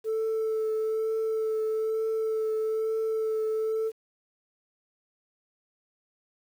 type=tone with vibrato; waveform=sine; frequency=440 Hz; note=A4; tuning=in tune; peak=-23 dBFS; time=0.04-3.92 s; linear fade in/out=50 ms; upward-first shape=triangle; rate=1.1 Hz; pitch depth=14 cents each way; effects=tanh soft clip ceiling -24 dBFS + 9-bit

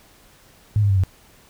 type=tone with pitch steps; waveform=sine; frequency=105.4 / 101.22 / 97.21 / 93.36 Hz; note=G#2 / G#2 / G2 / F#2; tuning=+26 / -44 / -14 / +16 cents; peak=-14 dBFS; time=0.76-1.036 s; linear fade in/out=0 ms; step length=69 ms; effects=pink hiss -52 dBFS RMS until 1.49 s

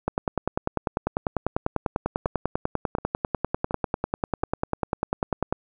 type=two click trains; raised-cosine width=1 ms; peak=-9 / -15 dBFS; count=56 / 4; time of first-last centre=0.08-5.526 / 2.26-4.434 s; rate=10.1 / 1.38 Hz; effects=none

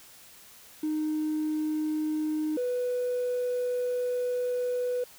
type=tone pair in turn; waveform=triangle; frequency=308.1 / 494.6 Hz; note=D#4 / B4; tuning=-17 / +3 cents; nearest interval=minor sixth; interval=820 cents; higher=second; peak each=-23 dBFS; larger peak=neither; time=0.83-2.57 / 2.57-5.04 s; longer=second; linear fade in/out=5 ms; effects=tanh soft clip ceiling -23 dBFS + white hiss -52 dBFS RMS until 5.18 s

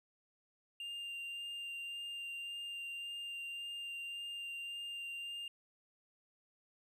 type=tone with vibrato; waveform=triangle; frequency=2794 Hz; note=F7; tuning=in tune; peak=-40 dBFS; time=0.8-5.48 s; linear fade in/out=2 ms; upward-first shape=sine; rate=1.8 Hz; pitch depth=9 cents each way; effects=none

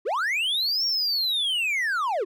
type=linear two-way sweep; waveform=triangle; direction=up then down; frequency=329.6 to 5588 to 329.6 Hz; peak=-21 dBFS; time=0.05-2.25 s; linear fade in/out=20 ms; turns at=0.85 s; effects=none

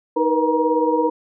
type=tone cluster; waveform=sine; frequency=313.5 / 472.7 / 490.6 / 947 Hz; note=D#4 / A#4 / B4 / A#5; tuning=+13 / +24 / -12 / +27 cents; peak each=-21 dBFS; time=0.16-1.1 s; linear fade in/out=10 ms; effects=none

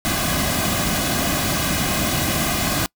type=noise with comb filter; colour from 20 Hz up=pink; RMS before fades=-21 dBFS; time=0.05-2.86 s; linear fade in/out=0 ms; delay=2.2 ms; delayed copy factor=-0.65; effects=noise-tail reverb RT60 0.1 s tail -26 dB re dry

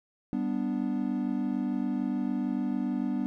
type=chord; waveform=triangle; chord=G major; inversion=none; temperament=equal; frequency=196 / 246.9 / 293.7 Hz; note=G3 / B3 / D4; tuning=0 / 0 / 0 cents; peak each=-31 / -28 / -31 dBFS; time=0.33-3.26 s; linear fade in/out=0 ms; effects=none

